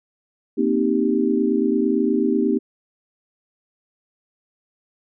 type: chord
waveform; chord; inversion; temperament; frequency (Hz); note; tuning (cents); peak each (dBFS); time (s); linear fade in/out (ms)
sine; C minor seventh; third; equal; 233.1 / 261.6 / 311.1 / 392; Bb3 / C4 / Eb4 / G4; 0 / 0 / 0 / 0; -22; 0.57-2.59; 20
effects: none